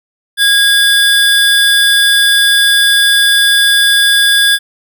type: tone pair together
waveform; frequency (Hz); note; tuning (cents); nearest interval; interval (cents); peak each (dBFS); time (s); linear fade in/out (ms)
square; 1636 / 3467; G#6 / A7; -26 / -26; octave + minor second; 1300; -10; 0.37-4.59; 50
effects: none